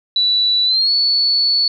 sine tone with pitch glide, 3951 to 4435 Hz, B7 to C#8, 0 to 0 cents, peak -12 dBFS, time 0.16-1.68 s, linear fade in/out 2 ms, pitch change +200 cents, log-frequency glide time 0.65-0.93 s, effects none

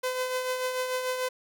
sawtooth tone with tremolo, 509 Hz, C5, 48 cents flat, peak -22 dBFS, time 0.03-1.29 s, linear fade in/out 10 ms, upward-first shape triangle, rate 6.8 Hz, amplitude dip 50%, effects none

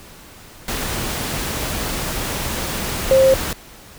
sine tone in noise, 531 Hz, C5, 25 cents sharp, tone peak -9 dBFS, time 3.11-3.34 s, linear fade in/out 2 ms, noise pink, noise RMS -24 dBFS, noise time 0.68-3.53 s, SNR +12 dB, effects pink hiss -42 dBFS RMS until 3.98 s

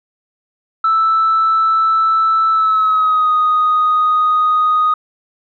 sine tone with pitch glide, 1318.5 to 1244.5 Hz, E6 to D#6, 0 to 0 cents, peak -9 dBFS, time 0.84-4.94 s, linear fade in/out 5 ms, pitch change -100 cents, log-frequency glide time 2.51-3.31 s, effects tanh soft clip ceiling -7 dBFS

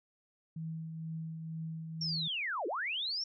sine tone with tremolo, 161.3 Hz, E3, 37 cents flat, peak -36 dBFS, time 0.56-2.28 s, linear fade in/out 5 ms, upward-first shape triangle, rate 2.1 Hz, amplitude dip 40%
sine linear two-way sweep, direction down then up, 5590 to 311.1 to 5590 Hz, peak -33 dBFS, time 2.01-3.24 s, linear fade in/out 5 ms, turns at 2.67 s
effects none

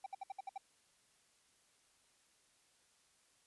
triangle tone bursts, 778 Hz, G5, 13 cents flat, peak -39 dBFS, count 7, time 0.04-0.579 s, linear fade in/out 5 ms, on 23 ms, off 63 ms, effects white hiss -72 dBFS RMS until 3.46 s + resampled to 24000 Hz

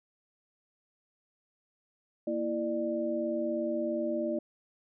sine tone cluster, 234.8 / 331.8 / 596 Hz, A#3 / E4 / D5, +13 / +11 / +25 cents, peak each -35 / -33 / -32 dBFS, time 2.27-4.39 s, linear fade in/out 5 ms, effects none

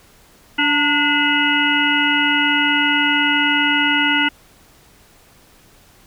harmonic tone with a mistuned harmonic, 290.2 Hz, D4, 21 cents flat, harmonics 1 / 3 / 5 / 7 / 9 / 10, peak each -21 / -23 / -19 / -20 / -24 / -20 dBFS, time 0.58-4.29 s, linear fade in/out 10 ms, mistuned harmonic 3, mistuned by +50 cents, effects pink hiss -50 dBFS RMS until 6.06 s

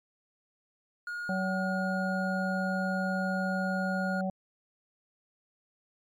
triangle tone, 1433 Hz, F6, 44 cents sharp, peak -32 dBFS, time 1.07-4.21 s, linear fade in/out 2 ms
harmonic tone, 188.6 Hz, F#3, 33 cents sharp, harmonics 1 / 3 / 4, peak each -30 / -35 / -36 dBFS, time 1.29-4.3 s, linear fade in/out 2 ms
effects MP3 96 kbps

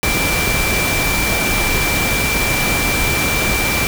sine tone in noise, 2349 Hz, D7, in tune, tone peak -19 dBFS, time 0.03-3.87 s, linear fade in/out 0 ms, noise pink, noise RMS -18 dBFS, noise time 0.03-3.87 s, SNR -4 dB, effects none

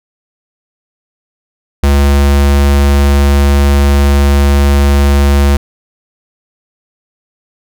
square tone, 70.5 Hz, C#2, 30 cents sharp, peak -6 dBFS, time 1.83-5.57 s, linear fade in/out 5 ms, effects none

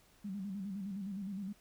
sine tone with vibrato, 196.3 Hz, G3, 3 cents sharp, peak -38 dBFS, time 0.24-1.53 s, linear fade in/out 10 ms, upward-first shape square, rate 9.7 Hz, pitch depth 75 cents each way, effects pink hiss -66 dBFS RMS until 1.6 s

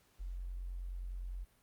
sine tone, 44.8 Hz, F1, 45 cents sharp, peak -39 dBFS, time 0.19-1.45 s, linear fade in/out 20 ms, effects pink hiss -70 dBFS RMS until 1.62 s + Opus 48 kbps

